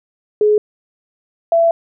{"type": "tone pair in turn", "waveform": "sine", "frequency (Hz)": [421.6, 669.2], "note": ["G#4", "E5"], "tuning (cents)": [26, 26], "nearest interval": "minor sixth", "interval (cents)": 800, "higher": "second", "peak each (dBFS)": -9, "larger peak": "neither", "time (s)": [[0.41, 0.58], [1.52, 1.71]], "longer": "second", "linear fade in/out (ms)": 2, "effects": []}